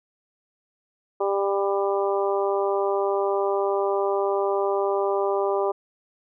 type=harmonic tone; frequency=198.3 Hz; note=G3; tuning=20 cents sharp; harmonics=2 / 3 / 4 / 5 / 6; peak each=-23 / -27 / -29 / -31 / -33 dBFS; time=1.2-5.72 s; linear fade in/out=10 ms; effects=none